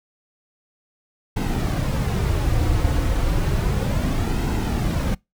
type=noise with flanger; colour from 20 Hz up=brown; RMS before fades=-21 dBFS; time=1.36-5.15 s; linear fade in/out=10 ms; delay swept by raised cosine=1.7 to 5.1 ms; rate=0.32 Hz; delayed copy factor=-0.5; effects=noise-tail reverb RT60 0.2 s tail -25 dB re dry